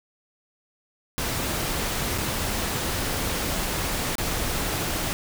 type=noise with dropouts; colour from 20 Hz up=pink; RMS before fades=-27 dBFS; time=1.18-5.13 s; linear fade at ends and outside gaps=0 ms; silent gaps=2.179-2.183 / 4.154-4.182 s; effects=none